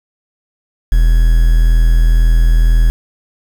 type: tone with quantisation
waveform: triangle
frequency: 41 Hz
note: E1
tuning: 9 cents flat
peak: -4 dBFS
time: 0.92-2.9 s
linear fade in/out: 0 ms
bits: 5
effects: none